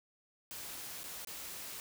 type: noise with dropouts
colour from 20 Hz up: white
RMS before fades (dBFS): -45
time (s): 0.51-1.8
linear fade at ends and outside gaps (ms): 0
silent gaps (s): 1.033-1.04 / 1.248-1.272
effects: none